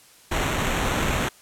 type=noise with sample-and-hold; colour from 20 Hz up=pink; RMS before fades=-24 dBFS; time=0.31-1.29 s; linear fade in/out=10 ms; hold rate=4900 Hz; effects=white hiss -52 dBFS RMS until 1.41 s + low-pass 12000 Hz 12 dB/octave